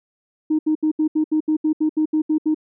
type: tone bursts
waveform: sine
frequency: 310 Hz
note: D#4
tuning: 6 cents flat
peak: -14 dBFS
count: 13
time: 0.5-2.546 s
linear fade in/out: 10 ms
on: 90 ms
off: 73 ms
effects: tanh soft clip ceiling -11 dBFS